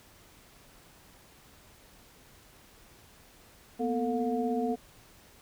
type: tone cluster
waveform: sine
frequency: 230.3 / 246.7 / 447.5 / 714 Hz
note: A#3 / B3 / A4 / F5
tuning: -21 / -2 / +29 / +38 cents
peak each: -39 / -30 / -32 / -34 dBFS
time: 3.79-4.76 s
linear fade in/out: 20 ms
effects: pink hiss -57 dBFS RMS until 5.41 s